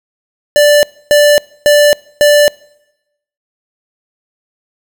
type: tone bursts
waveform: square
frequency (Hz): 587.3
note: D5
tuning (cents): 0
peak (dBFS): -5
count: 4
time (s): 0.56-2.48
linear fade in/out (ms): 0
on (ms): 270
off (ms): 280
effects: noise-tail reverb RT60 0.9 s tail -24 dB re dry